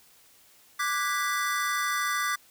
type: chord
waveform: square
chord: G# half-diminished seventh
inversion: second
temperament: equal with one note detuned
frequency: 1174.7 / 1480 / 1640.2 / 1975.5 Hz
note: D6 / F#6 / G#6 / B6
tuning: 0 / 0 / -22 / 0 cents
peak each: -30 / -35 / -35 / -32 dBFS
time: 0.79-2.36 s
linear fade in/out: 10 ms
effects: white hiss -58 dBFS RMS until 2.5 s